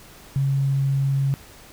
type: tone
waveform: sine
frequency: 137.1 Hz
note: C#3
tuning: 19 cents flat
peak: -18 dBFS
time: 0.36-1.34 s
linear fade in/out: 0 ms
effects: pink hiss -46 dBFS RMS until 1.72 s